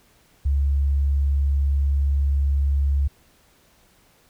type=tone; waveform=sine; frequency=69.9 Hz; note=C#2; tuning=15 cents sharp; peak=-17 dBFS; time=0.45-3.08 s; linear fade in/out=10 ms; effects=pink hiss -58 dBFS RMS until 4.29 s